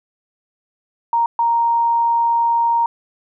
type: tone bursts at uneven times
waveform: sine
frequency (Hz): 932.3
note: A#5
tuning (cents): 0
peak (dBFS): -13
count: 2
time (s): 1.13-1.26 / 1.39-2.86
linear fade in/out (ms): 2
effects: none